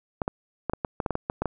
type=clicks; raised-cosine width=1 ms; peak=-12 dBFS; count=12; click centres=0.218 / 0.279 / 0.697 / 0.735 / 0.848 / 1.002 / 1.062 / 1.107 / 1.154 / 1.299 / 1.42 / 1.457 s; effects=none